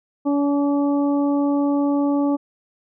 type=harmonic tone with a mistuned harmonic; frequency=284.9 Hz; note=C#4; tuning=48 cents sharp; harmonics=1 / 2 / 3 / 4; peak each=-17 / -26 / -30 / -34 dBFS; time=0.25-2.37 s; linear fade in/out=20 ms; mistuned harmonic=4; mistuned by=+16 cents; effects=none